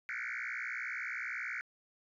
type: tone with frequency modulation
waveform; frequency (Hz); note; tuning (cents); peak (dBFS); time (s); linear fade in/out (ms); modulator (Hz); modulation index
sine; 1857; A#6; -7; -35; 0.09-1.61; 0; 60.4; 7.3
effects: tanh soft clip ceiling -33 dBFS